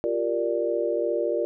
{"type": "chord", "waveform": "sine", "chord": "G minor seventh", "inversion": "third", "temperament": "equal", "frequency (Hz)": [349.2, 392, 466.2, 587.3], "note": ["F4", "G4", "Bb4", "D5"], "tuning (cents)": [0, 0, 0, 0], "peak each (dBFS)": [-28, -32, -27, -27], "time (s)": [0.04, 1.45], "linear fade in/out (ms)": 0, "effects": []}